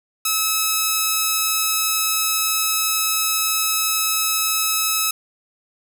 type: tone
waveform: 5% pulse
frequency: 1293 Hz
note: E6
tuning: 34 cents flat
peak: -6 dBFS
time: 0.25-5.11 s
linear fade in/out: 5 ms
effects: 8-bit